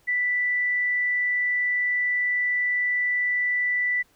sine tone, 1975.5 Hz, B6, in tune, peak -21 dBFS, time 0.07-4.03 s, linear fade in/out 20 ms, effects pink hiss -62 dBFS RMS until 4.15 s

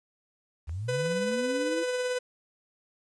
sine linear sweep, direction up, 71.5 to 341.6 Hz, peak -31 dBFS, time 0.67-1.84 s, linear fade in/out 20 ms
clicks, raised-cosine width 0.5 ms, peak -34 dBFS, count 4, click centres 0.694 / 1.06 / 1.122 / 1.316 s
45% pulse tone with tremolo, 500 Hz, B4, 21 cents sharp, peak -26 dBFS, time 0.88-2.19 s, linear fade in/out 10 ms, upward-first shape triangle, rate 18 Hz, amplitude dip 35%
effects resampled to 22050 Hz + 10-bit

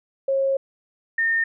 sine tone pair in turn, 542 / 1823.1 Hz, C#5 / A#6, -39 / -39 cents, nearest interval octave + major sixth, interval 2100 cents, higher second, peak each -18 dBFS, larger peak neither, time 0.28-0.57 / 1.18-1.44 s, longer first, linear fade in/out 5 ms, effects none

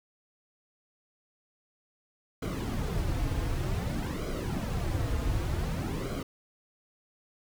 brown noise with flanger, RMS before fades -31 dBFS, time 2.42-6.23 s, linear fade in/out 5 ms, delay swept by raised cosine 1.1 to 5.3 ms, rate 0.54 Hz, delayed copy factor -0.7, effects none

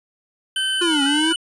triangle tone with vibrato, 1490 Hz, F#6, 12 cents sharp, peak -23 dBFS, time 0.56-1.35 s, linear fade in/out 10 ms, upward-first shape square, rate 2 Hz, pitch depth 66 cents each way
square tone with pitch glide, 3046 to 2978 Hz, F#7 to F#7, +50 to +11 cents, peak -21 dBFS, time 0.56-1.36 s, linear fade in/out 2 ms, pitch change -39 cents, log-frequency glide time 0.7-1.1 s
square linear two-way sweep, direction down then up, 358.5 to 272.3 to 332.7 Hz, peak -19 dBFS, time 0.81-1.33 s, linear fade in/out 10 ms, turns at 1.03 s
effects resampled to 22050 Hz

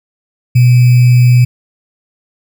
sine tone with sample-and-hold, 123.47 Hz, B2, in tune, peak -3 dBFS, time 0.55-1.45 s, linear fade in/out 10 ms, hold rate 2450 Hz, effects none

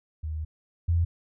sine tone pair in turn, 77.9 / 84.76 Hz, D#2 / E2, +3 / +49 cents, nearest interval minor second, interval 146 cents, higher second, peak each -29 / -20 dBFS, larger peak second, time 0.23-0.45 / 0.88-1.05 s, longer first, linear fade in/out 10 ms, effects none

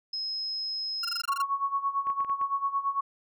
sine tone, 5130 Hz, E8, 48 cents flat, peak -30 dBFS, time 0.13-1.22 s, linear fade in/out 5 ms
sawtooth tone bursts, 1390 Hz, F6, 9 cents flat, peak -27 dBFS, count 10, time 1.03-1.419 s, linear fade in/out 5 ms, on 20 ms, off 21 ms
sine tone with tremolo, 1108.7 Hz, C#6, in tune, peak -23 dBFS, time 1.28-3.01 s, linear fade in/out 10 ms, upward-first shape sine, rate 8.9 Hz, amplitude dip 80%
clicks, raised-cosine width 0.5 ms, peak -31 dBFS, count 6, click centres 2.07 / 2.101 / 2.205 / 2.247 / 2.297 / 2.414 s
effects none

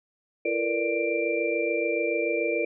sine tone cluster, 338.1 / 453.9 / 480.8 / 588 / 2361 Hz, E4 / A#4 / B4 / D5 / D7, +44 / -46 / -46 / +2 / +9 cents, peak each -30 dBFS, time 0.45-2.65 s, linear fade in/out 5 ms, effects none

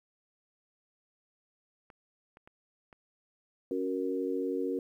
clicks, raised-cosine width 0.5 ms, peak -37 dBFS, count 4, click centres 1.902 / 2.371 / 2.475 / 2.928 s
sine chord, F# major, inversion second, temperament equal, 277.2 / 370 / 466.2 Hz, C#4 / F#4 / A#4, 0 / 0 / 0 cents, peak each -34 dBFS, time 3.71-4.79 s, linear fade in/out 2 ms
effects 11-bit

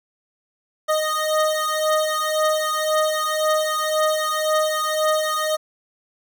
25% pulse beating tone pair, 619 / 620.9 Hz, D#5 / D#5, -9 / -4 cents, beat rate 1.9 Hz, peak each -18 / -18 dBFS, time 0.88-5.57 s, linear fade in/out 20 ms, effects 9-bit

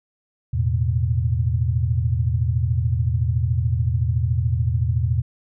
sine chord, E suspended fourth, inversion none, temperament just, 82.41 / 109.88 / 123.61 Hz, E2 / A2 / B2, 0 / -2 / +2 cents, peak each -22 dBFS, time 0.53-5.22 s, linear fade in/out 10 ms, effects none

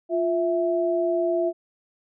sine tone pair together, 349.2 / 659.2 Hz, F4 / E5, 0 / 0 cents, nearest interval major seventh, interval 1100 cents, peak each -23 dBFS, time 0.09-1.53 s, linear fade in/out 50 ms, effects none

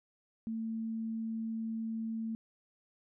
sine tone, 224.2 Hz, A3, 33 cents sharp, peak -34 dBFS, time 0.47-2.35 s, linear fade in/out 0 ms, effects none

